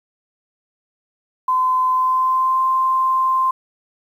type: tone with pitch glide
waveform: sine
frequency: 1025 to 1045.3 Hz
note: C6 to C6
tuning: -36 to -2 cents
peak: -14 dBFS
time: 1.48-3.51 s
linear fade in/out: 5 ms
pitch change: +34 cents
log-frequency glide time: 1.91-2.61 s
effects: 8-bit